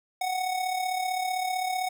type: tone with amplitude modulation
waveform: square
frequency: 741 Hz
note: F#5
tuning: 2 cents sharp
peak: -25 dBFS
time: 0.21-1.89 s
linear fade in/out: 5 ms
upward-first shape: sine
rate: 35.6 Hz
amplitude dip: 55%
effects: none